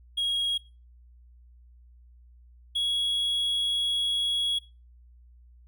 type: tone pair in turn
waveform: triangle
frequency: 3292 / 3334 Hz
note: G#7 / G#7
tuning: -16 / +6 cents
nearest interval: unison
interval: 22 cents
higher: second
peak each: -23 dBFS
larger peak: neither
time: 0.17-0.58 / 2.75-4.59 s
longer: second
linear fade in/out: 10 ms
effects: noise-tail reverb RT60 0.3 s tail -20 dB re dry + added 60 Hz sine -51 dBFS peak until 5.67 s